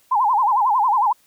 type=tone with vibrato; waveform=sine; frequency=924 Hz; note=A#5; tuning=16 cents flat; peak=-14 dBFS; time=0.11-1.13 s; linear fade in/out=10 ms; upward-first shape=sine; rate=11 Hz; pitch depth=230 cents each way; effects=white hiss -58 dBFS RMS until 1.26 s